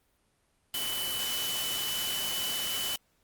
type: tone in noise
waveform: sine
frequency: 2997 Hz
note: F#7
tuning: 22 cents sharp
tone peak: -33 dBFS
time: 0.74-2.96 s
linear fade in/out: 2 ms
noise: white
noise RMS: -34 dBFS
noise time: 0.74-2.96 s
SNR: -2 dB
effects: pink hiss -71 dBFS RMS until 3.23 s + Opus 32 kbps